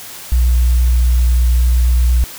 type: tone with vibrato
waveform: sine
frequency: 60.7 Hz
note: B1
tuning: 29 cents flat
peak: -7 dBFS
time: 0.32-2.24 s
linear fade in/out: 0 ms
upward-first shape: sine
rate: 8.4 Hz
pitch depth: 10 cents each way
effects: tanh soft clip ceiling -6 dBFS + white hiss -32 dBFS RMS until 2.38 s